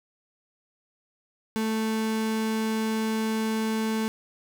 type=tone; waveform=35% pulse; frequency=220.4 Hz; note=A3; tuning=3 cents sharp; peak=-23 dBFS; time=1.56-4.08 s; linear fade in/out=0 ms; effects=none